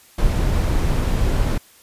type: noise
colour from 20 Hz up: brown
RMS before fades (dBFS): -18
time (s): 0.18-1.58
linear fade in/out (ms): 5
effects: white hiss -50 dBFS RMS until 1.82 s + resampled to 32000 Hz